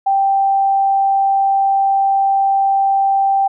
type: tone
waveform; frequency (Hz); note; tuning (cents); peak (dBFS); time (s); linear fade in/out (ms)
sine; 784; G5; 0; -11; 0.06-3.48; 10
effects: none